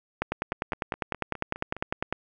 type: two click trains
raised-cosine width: 0.5 ms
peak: -11 / -23 dBFS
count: 20 / 8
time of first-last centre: 0.22-2.126 / 0.32-1.766 s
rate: 9.97 / 4.84 Hz
effects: none